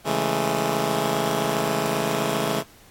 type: chord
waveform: 10% pulse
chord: A major seventh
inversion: first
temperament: just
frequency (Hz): 137.5 / 165 / 206.2 / 220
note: C#3 / E3 / G#3 / A3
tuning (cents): -14 / +2 / -12 / 0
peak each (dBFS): -20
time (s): 0.04-2.64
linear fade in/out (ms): 50
effects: pink hiss -52 dBFS RMS until 2.9 s + AAC 64 kbps